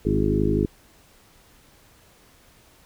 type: harmonic tone with a mistuned harmonic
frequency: 51.8 Hz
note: G#1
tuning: 4 cents flat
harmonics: 1 / 2 / 3 / 4 / 5 / 6 / 7 / 8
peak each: -27 / -27 / -27 / -27 / -27 / -27 / -27 / -27 dBFS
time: 0.05-0.66 s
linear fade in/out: 5 ms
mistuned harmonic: 7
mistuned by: -25 cents
effects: pink hiss -55 dBFS RMS until 2.85 s